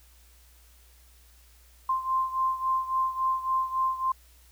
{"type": "beating tone pair", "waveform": "sine", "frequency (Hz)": [1046.5, 1050.1], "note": ["C6", "C6"], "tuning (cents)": [0, 6], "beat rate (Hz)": 3.6, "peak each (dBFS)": [-26, -30], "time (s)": [1.89, 4.12], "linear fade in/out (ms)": 5, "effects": ["added 60 Hz sine -55 dBFS peak until 4.51 s", "white hiss -60 dBFS RMS until 4.51 s"]}